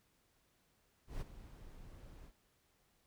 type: noise with ADSR envelope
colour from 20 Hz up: brown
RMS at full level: -40 dBFS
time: 1.07-2.33 s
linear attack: 140 ms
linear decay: 22 ms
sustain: -14 dB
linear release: 67 ms
effects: pink hiss -75 dBFS RMS until 3.06 s